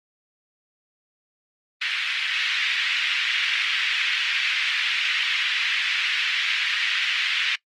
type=band-pass noise; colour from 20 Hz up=white; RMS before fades=-24 dBFS; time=1.81-7.56 s; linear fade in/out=10 ms; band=1800 to 3100 Hz; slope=24 dB/octave; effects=noise-tail reverb RT60 0.1 s tail -22 dB re dry + Opus 24 kbps